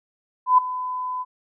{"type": "tone with ADSR envelope", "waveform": "sine", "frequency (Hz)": 1007, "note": "B5", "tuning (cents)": 33, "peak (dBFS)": -9, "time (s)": [0.46, 1.25], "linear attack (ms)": 120, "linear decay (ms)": 8, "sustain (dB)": -16, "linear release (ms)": 37, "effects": []}